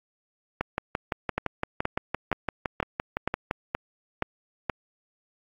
two click trains, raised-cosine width 0.5 ms, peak -11 / -10 dBFS, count 18 / 8, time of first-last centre 0.61-3.511 / 1.38-4.698 s, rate 5.86 / 2.11 Hz, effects AAC 64 kbps

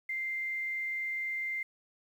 sine tone, 2092 Hz, C7, 1 cent flat, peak -32 dBFS, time 0.09-1.63 s, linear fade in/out 5 ms, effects 10-bit

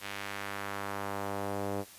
sawtooth tone with band-pass filter sweep, 100 Hz, G2, 35 cents sharp, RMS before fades -37 dBFS, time 0-1.85 s, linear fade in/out 50 ms, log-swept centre 2600 to 510 Hz, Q 1.1, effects white hiss -52 dBFS RMS until 1.98 s + resampled to 32000 Hz

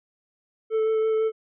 triangle tone with vibrato, 440 Hz, A4, in tune, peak -18 dBFS, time 0.7-1.32 s, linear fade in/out 50 ms, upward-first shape sine, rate 6 Hz, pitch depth 11 cents each way, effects resampled to 8000 Hz

